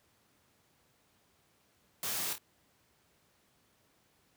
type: noise with echo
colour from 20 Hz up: white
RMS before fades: -36 dBFS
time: 2.03-2.33 s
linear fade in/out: 2 ms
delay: 26 ms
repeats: 2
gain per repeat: -7 dB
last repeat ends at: 2.382 s
effects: pink hiss -70 dBFS RMS until 4.36 s + high-pass 80 Hz 12 dB/octave